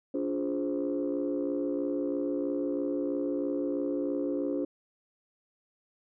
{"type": "chord", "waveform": "sine", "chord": "D half-diminished seventh", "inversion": "none", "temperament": "equal with one note detuned", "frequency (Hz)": [286.1, 349.2, 415.3, 523.3], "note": ["D4", "F4", "Ab4", "C5"], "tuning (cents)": [-45, 0, 0, 0], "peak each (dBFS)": [-30, -34, -36, -34], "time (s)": [0.14, 4.65], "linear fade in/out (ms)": 5, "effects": ["tanh soft clip ceiling -21 dBFS"]}